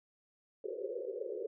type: band-pass noise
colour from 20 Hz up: white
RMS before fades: -40 dBFS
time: 0.64-1.47 s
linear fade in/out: 5 ms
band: 370 to 530 Hz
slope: 96 dB/octave
effects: none